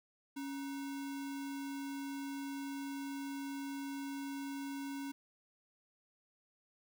sine tone with sample-and-hold, 277.2 Hz, C#4, in tune, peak -39 dBFS, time 0.36-5.12 s, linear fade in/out 10 ms, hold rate 1225 Hz, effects none

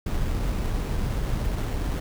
brown noise with sample-and-hold, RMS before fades -26 dBFS, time 0.06-2 s, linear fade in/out 5 ms, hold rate 4900 Hz, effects none

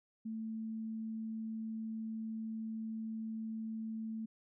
sine tone, 221.7 Hz, A3, 13 cents sharp, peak -38 dBFS, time 0.25-4.26 s, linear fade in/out 10 ms, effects none

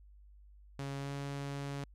sawtooth tone with pitch glide, 138.59 to 140.52 Hz, C#3 to C#3, 0 to +24 cents, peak -34 dBFS, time 0.79-1.84 s, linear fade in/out 0 ms, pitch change +24 cents, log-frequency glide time 0.98-1.11 s, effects added 50 Hz sine -55 dBFS peak until 1.94 s + low-pass 9000 Hz 12 dB/octave

